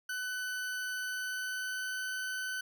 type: tone with pitch glide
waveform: 40% pulse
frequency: 1502 to 1512.4 Hz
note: F#6 to F#6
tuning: +26 to +38 cents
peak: -34 dBFS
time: 0.09-2.61 s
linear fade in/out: 5 ms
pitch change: +12 cents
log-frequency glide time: 0.91-2.06 s
effects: none